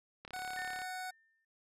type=click train; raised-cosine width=0.3 ms; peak=-31 dBFS; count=21; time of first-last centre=0.25-0.818 s; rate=35.2 Hz
type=tone; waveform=25% pulse; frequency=741 Hz; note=F#5; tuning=2 cents sharp; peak=-36 dBFS; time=0.33-1.11 s; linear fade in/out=10 ms
type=tone with exponential decay; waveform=sine; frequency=1800 Hz; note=A6; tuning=39 cents sharp; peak=-38 dBFS; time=0.57-1.45 s; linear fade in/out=5 ms; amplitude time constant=190 ms
effects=resampled to 32000 Hz